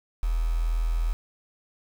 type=tone with quantisation; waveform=sine; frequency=41.18 Hz; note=E1; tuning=1 cent flat; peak=-22 dBFS; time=0.23-1.13 s; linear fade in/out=0 ms; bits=7; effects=none